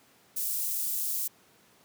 white high-pass noise, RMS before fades -31 dBFS, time 0.36-1.28 s, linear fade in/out 10 ms, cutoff 8800 Hz, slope 12 dB/octave, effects pink hiss -61 dBFS RMS until 1.84 s + high-pass 150 Hz 12 dB/octave

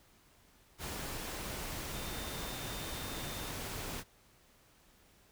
sine tone in noise, 3622 Hz, A7, 49 cents sharp, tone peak -50 dBFS, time 1.91-3.53 s, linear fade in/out 50 ms, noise pink, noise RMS -41 dBFS, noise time 0.78-4.04 s, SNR -12 dB, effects pink hiss -65 dBFS RMS until 5.31 s

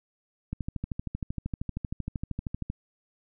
click train, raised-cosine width 5 ms, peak -19 dBFS, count 29, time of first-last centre 0.53-2.701 s, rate 12.9 Hz, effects none

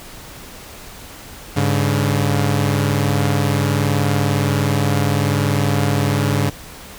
sawtooth tone pair together, 101.19 / 141.9 Hz, G#2 / C#3, -45 / +41 cents, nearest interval tritone, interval 586 cents, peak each -14 dBFS, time 1.56-6.5 s, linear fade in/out 10 ms, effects pink hiss -37 dBFS RMS until 6.98 s

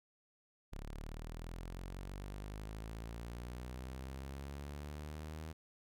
sawtooth linear sweep, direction up, 34.65 to 79.6 Hz, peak -40 dBFS, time 0.72-5.53 s, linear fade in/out 10 ms, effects none

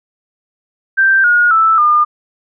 sine tone with pitch steps, 1568 / 1437.9 / 1318.5 / 1209.1 Hz, G6 / F#6 / E6 / D#6, 0 / -50 / 0 / -50 cents, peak -7 dBFS, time 0.97-2.05 s, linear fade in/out 20 ms, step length 270 ms, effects none

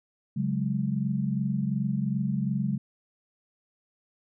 sine chord, C# suspended fourth, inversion none, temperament equal, 138.59 / 185 / 207.7 Hz, C#3 / F#3 / G#3, 0 / 0 / 0 cents, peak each -29 / -30 / -29 dBFS, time 0.36-2.78 s, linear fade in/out 10 ms, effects none

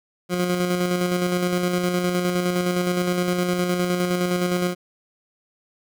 20% pulse tone with tremolo, 178.6 Hz, F3, 39 cents sharp, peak -14 dBFS, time 0.29-4.75 s, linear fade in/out 50 ms, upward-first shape square, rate 9.7 Hz, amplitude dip 35%, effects none

